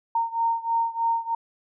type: beating tone pair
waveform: sine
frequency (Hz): 919 / 922.2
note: A#5 / A#5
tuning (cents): -25 / -19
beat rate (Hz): 3.2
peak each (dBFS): -24 / -26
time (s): 0.15-1.35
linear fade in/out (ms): 5
effects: none